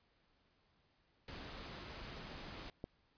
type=noise; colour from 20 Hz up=pink; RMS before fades=-49 dBFS; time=1.28-2.7 s; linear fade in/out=2 ms
type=click; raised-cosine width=2 ms; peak=-30 dBFS; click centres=2.841 s
effects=pink hiss -75 dBFS RMS until 3.17 s + resampled to 11025 Hz